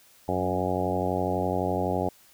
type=harmonic tone with a mistuned harmonic; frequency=91.9 Hz; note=F#2; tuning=11 cents flat; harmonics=1 / 2 / 3 / 4 / 5 / 6 / 7 / 8 / 9; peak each=-33 / -33 / -33 / -33 / -33 / -33 / -33 / -33 / -33 dBFS; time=0.28-2.09 s; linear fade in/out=5 ms; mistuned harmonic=2; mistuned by=-22 cents; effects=white hiss -57 dBFS RMS until 2.33 s